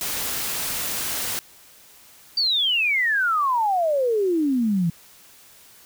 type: noise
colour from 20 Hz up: white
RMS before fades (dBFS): -27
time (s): 0.01-1.39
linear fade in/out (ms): 0
type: exponential sweep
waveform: sine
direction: down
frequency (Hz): 4700 to 161.6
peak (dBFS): -18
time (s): 2.37-4.9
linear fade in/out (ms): 5
effects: white hiss -50 dBFS RMS until 5.85 s